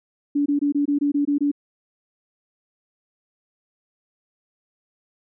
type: tone bursts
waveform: sine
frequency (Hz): 287.6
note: D4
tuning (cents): -36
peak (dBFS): -17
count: 9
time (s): 0.35-1.516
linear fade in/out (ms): 10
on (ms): 110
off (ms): 22
effects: none